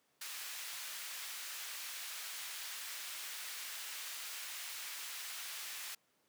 pink high-pass noise, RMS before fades -45 dBFS, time 0.21-5.95 s, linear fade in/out 5 ms, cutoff 1800 Hz, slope 12 dB/octave, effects pink hiss -75 dBFS RMS until 6.28 s + high-pass 200 Hz 12 dB/octave

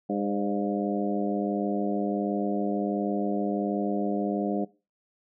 harmonic tone with a mistuned harmonic, 101.4 Hz, G#2, 41 cents flat, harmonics 2 / 3 / 4 / 5 / 6 / 7, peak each -29 / -31 / -34 / -36 / -36 / -35 dBFS, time 0.09-4.65 s, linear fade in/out 10 ms, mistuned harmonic 5, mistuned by +51 cents, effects noise-tail reverb RT60 0.3 s tail -21 dB re dry

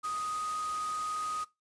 sine tone in noise, 1247 Hz, D#6, 3 cents sharp, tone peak -32 dBFS, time 0.03-1.45 s, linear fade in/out 20 ms, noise white, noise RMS -44 dBFS, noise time 0.03-1.45 s, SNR +9 dB, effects noise-tail reverb RT60 0.2 s tail -19 dB re dry + resampled to 22050 Hz

